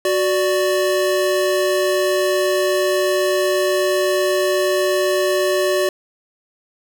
square tone pair together, 370 / 587.3 Hz, F#4 / D5, 0 / 0 cents, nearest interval minor sixth, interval 800 cents, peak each -19 dBFS, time 0.05-5.89 s, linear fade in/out 2 ms, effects none

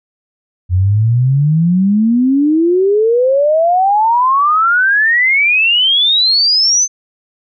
sine exponential sweep, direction up, 87.31 to 6272 Hz, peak -8 dBFS, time 0.69-6.88 s, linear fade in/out 50 ms, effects none

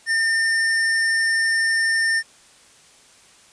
square tone, 1808 Hz, A6, 47 cents sharp, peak -18 dBFS, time 0.06-2.23 s, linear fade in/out 50 ms, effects white hiss -51 dBFS RMS until 3.52 s + resampled to 22050 Hz

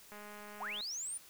click train, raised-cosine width 0.5 ms, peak -36 dBFS, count 144, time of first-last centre 0.12-0.807 s, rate 208 Hz
sine linear sweep, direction up, 585 to 9670 Hz, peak -38 dBFS, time 0.6-1.18 s, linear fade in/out 10 ms
effects white hiss -58 dBFS RMS until 1.29 s

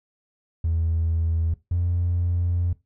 triangle tone pair in turn, 81.9 / 87.31 Hz, E2 / F2, -11 / 0 cents, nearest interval minor second, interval 111 cents, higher second, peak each -17 dBFS, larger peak neither, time 0.64-1.54 / 1.71-2.73 s, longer second, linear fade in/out 5 ms, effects noise-tail reverb RT60 0.2 s tail -20 dB re dry + tanh soft clip ceiling -16 dBFS

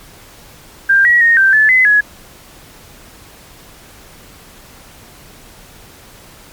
sine tone with pitch steps, 1590 / 1917 / 1855 / 1566 / 1735 / 2029 / 1682 Hz, G6 / A#6 / A#6 / G6 / A6 / B6 / G#6, +24 / +48 / -9 / -2 / -25 / +46 / +22 cents, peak -6 dBFS, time 0.89-2.01 s, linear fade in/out 10 ms, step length 160 ms, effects pink hiss -40 dBFS RMS until 6.52 s + MP3 96 kbps

